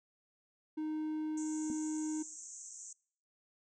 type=tone; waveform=triangle; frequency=309.8 Hz; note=D#4; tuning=7 cents flat; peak=-33 dBFS; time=0.77-2.23 s; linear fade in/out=10 ms
type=band-pass noise; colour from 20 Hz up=pink; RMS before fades=-49 dBFS; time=1.37-2.93 s; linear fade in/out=5 ms; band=6100 to 8000 Hz; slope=96 dB/octave
type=tone with exponential decay; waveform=sine; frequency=250.2 Hz; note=B3; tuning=23 cents sharp; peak=-33 dBFS; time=1.7-1.79 s; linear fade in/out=1 ms; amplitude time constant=18 ms
effects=noise-tail reverb RT60 0.6 s tail -26 dB re dry